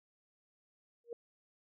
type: tone with exponential growth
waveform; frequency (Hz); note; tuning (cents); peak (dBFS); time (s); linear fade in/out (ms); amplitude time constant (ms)
sine; 470.7; A#4; +17; -35; 1.04-1.13; 2; 18
effects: none